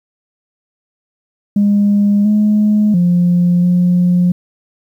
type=tone with pitch steps; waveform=sine; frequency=203.8 / 210.7 / 175.9 / 177.9 Hz; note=G#3 / G#3 / F3 / F3; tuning=-32 / +25 / +13 / +32 cents; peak=-7 dBFS; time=1.56-4.32 s; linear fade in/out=5 ms; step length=690 ms; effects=tanh soft clip ceiling -5 dBFS + 8-bit